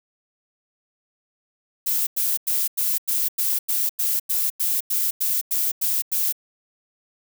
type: noise bursts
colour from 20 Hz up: violet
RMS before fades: -22 dBFS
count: 15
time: 1.86-6.326 s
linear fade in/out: 10 ms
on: 210 ms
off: 94 ms
effects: none